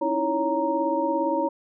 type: tone cluster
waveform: sine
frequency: 273.7 / 318.2 / 335.6 / 557 / 932 Hz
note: C#4 / D#4 / E4 / C#5 / A#5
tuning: -22 / +39 / +31 / +8 / -1 cents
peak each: -33 / -27 / -32 / -26 / -26 dBFS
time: 0.01-1.49 s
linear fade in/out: 10 ms
effects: none